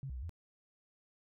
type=tone with pitch steps; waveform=sine; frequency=135.6 / 64.7 / 61.8 / 83.9 Hz; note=C#3 / C2 / B1 / E2; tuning=-38 / -19 / +2 / +31 cents; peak=-39 dBFS; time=0.03-0.294 s; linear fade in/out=0 ms; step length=66 ms; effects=none